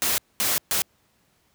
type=noise bursts at uneven times; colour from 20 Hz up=white; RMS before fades=-23 dBFS; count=3; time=0.02-0.18 / 0.4-0.58 / 0.71-0.82 s; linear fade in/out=0 ms; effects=pink hiss -65 dBFS RMS until 1.54 s + high-pass 60 Hz 12 dB/octave